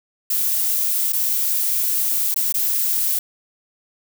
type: noise with dropouts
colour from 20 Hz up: violet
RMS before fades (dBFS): -20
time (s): 0.3-3.19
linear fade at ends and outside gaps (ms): 5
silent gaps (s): 1.124-1.13 / 2.343-2.36 / 2.525-2.541
effects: none